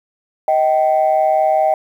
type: tone pair together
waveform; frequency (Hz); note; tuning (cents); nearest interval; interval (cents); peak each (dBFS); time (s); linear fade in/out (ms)
sine; 629.2 / 774; D#5 / G5; +19 / -22; major third; 359; -13; 0.48-1.74; 2
effects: tanh soft clip ceiling -6 dBFS + 8-bit